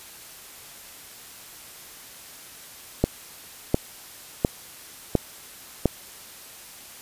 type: click train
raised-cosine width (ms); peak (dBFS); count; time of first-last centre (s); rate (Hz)
2; -4; 5; 3.04-5.857; 1.42
effects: white hiss -44 dBFS RMS until 7.01 s + resampled to 32000 Hz